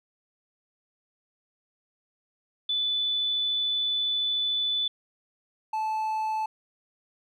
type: tone pair in turn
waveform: sine / triangle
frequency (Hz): 3487 / 871.8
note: A7 / A5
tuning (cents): -16 / -16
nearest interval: 2 octaves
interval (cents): 2400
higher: first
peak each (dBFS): -24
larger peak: neither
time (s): 2.69-4.88 / 5.73-6.46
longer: first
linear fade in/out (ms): 5
effects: none